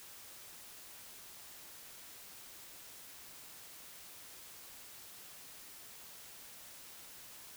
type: silence
effects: white hiss -53 dBFS RMS until 7.56 s